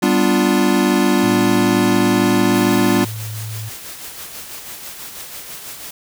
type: chord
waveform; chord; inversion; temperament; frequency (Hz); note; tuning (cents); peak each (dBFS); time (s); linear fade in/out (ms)
square; G dominant seventh; none; equal; 196 / 246.9 / 293.7 / 349.2; G3 / B3 / D4 / F4; 0 / 0 / 0 / 0; -19; 0.02-3.05; 10
type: tone with pitch glide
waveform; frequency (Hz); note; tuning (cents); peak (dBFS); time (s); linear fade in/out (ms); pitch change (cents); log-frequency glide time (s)
sine; 112.6 to 109.08; A2 to A2; +40 to -15; -25; 1.22-3.7; 20; -55; 2.94-3
type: noise with tremolo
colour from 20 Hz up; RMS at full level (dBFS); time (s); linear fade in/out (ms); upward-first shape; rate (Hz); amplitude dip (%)
white; -31; 2.54-5.91; 5; sine; 6.1; 40
effects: none